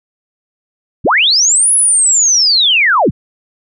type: linear two-way sweep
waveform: sine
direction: up then down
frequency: 34.65 to 10548 to 39.95 Hz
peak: -7 dBFS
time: 1.04-3.11 s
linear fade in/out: 20 ms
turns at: 1.73 s
effects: none